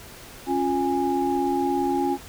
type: tone cluster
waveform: sine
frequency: 274.9 / 352.2 / 825 Hz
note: C#4 / F4 / G#5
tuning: -14 / +15 / -12 cents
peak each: -25 dBFS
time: 0.46-2.18 s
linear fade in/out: 50 ms
effects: pink hiss -43 dBFS RMS until 2.28 s